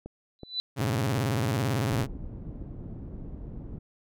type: click train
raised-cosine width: 2 ms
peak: -26 dBFS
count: 4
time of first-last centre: 0.06-1.179 s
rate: 2.68 Hz
type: tone with exponential growth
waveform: sine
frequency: 3988 Hz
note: B7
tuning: 16 cents sharp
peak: -24 dBFS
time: 0.39-0.6 s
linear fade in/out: 0 ms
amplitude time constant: 44 ms
type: tone with vibrato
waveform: sawtooth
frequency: 120 Hz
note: B2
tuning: 49 cents flat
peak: -21 dBFS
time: 0.76-2.07 s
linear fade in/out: 50 ms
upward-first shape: square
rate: 18 Hz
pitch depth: 240 cents each way
type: low-pass noise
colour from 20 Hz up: pink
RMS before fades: -39 dBFS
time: 1.9-3.79 s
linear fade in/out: 10 ms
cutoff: 260 Hz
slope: 12 dB/octave
effects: none